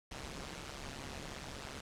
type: noise with amplitude modulation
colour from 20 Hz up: pink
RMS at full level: -41 dBFS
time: 0.11-1.81 s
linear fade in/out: 5 ms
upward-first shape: sine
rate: 139 Hz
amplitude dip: 90%
effects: low-pass 7000 Hz 12 dB/octave